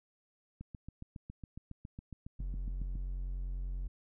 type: click train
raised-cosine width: 5 ms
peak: -32 dBFS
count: 18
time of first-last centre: 0.61-2.955 s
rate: 7.25 Hz
type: tone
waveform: triangle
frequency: 45.18 Hz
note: F#1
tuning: 40 cents flat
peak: -33 dBFS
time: 2.39-3.88 s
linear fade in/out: 10 ms
effects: none